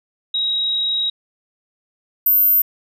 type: tone pair in turn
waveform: sine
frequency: 3816 / 13599 Hz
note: A#7 / G#9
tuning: +40 / +40 cents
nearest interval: octave + minor seventh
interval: 2200 cents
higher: second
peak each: -17 / -11 dBFS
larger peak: second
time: 0.34-1.1 / 2.26-2.62 s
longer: first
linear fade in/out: 5 ms
effects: none